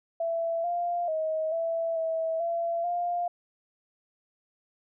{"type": "tone with pitch steps", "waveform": "sine", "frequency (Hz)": [666, 697, 632, 662, 650, 677, 701], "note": ["E5", "F5", "D#5", "E5", "E5", "E5", "F5"], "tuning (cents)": [18, -4, 27, 7, -24, 46, 6], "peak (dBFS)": -26, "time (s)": [0.2, 3.28], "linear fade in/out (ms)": 5, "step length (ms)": 440, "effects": []}